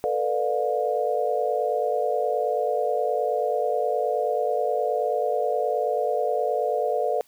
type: chord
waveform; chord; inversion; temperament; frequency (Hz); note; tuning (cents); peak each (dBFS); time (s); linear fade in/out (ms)
sine; B half-diminished seventh; third; just; 444.5 / 493.9 / 592.7 / 711.2; A4 / B4 / D5 / F5; +18 / 0 / +16 / +31; -27; 0.04-7.21; 0
effects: white hiss -59 dBFS RMS until 7.27 s